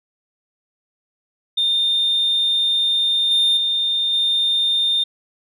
sine tone with level steps, 3625 Hz, A#7, 49 cents flat, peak -14 / -11 / -16 / -14 dBFS, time 1.57-5.04 s, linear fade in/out 10 ms, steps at 3.31 / 3.57 / 4.13 s, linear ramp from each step 2 ms, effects tanh soft clip ceiling -12 dBFS

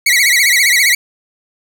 sawtooth tone with vibrato, 2083 Hz, C7, 8 cents flat, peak -5 dBFS, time 0.06-0.95 s, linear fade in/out 5 ms, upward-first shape sine, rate 15 Hz, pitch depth 150 cents each way, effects none

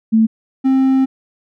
sine / triangle tone pair in turn, 222 / 264.9 Hz, A3 / C4, +16 / +22 cents, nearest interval minor third, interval 306 cents, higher second, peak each -8 dBFS, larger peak neither, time 0.12-0.27 / 0.64-1.06 s, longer second, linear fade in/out 20 ms, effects none

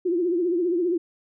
sine tone with vibrato, 349.2 Hz, F4, in tune, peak -20 dBFS, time 0.05-0.98 s, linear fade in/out 10 ms, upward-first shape triangle, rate 15 Hz, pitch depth 120 cents each way, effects none

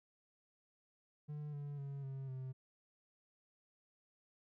triangle tone with pitch steps, 148.9 / 144.08 / 139.41 / 134.9 / 130.53 Hz, D3 / D3 / C#3 / C#3 / C3, +24 / -33 / +10 / -47 / -4 cents, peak -40 dBFS, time 1.28-2.53 s, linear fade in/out 20 ms, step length 250 ms, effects none

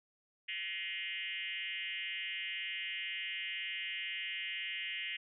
sine tone with frequency modulation, 2469 Hz, D#7, 14 cents flat, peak -37 dBFS, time 0.48-5.17 s, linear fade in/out 10 ms, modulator 188 Hz, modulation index 3.3, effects none

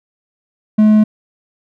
triangle tone, 214 Hz, A3, 48 cents flat, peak -4 dBFS, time 0.78-1.04 s, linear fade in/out 10 ms, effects none

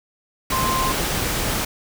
sine tone in noise, 1046.5 Hz, C6, in tune, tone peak -21 dBFS, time 0.52-0.92 s, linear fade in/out 5 ms, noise pink, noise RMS -23 dBFS, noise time 0.5-1.65 s, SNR -1 dB, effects none

